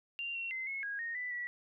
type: tone with pitch steps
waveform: sine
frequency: 2778 / 2731 / 2064 / 2180 / 1641 / 1856 / 1986 / 1945 Hz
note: F7 / F7 / C7 / C#7 / G#6 / A#6 / B6 / B6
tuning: -10 / -39 / -24 / -29 / -21 / -8 / +9 / -27 cents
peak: -36 dBFS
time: 0.19-1.47 s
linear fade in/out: 0 ms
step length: 160 ms
effects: none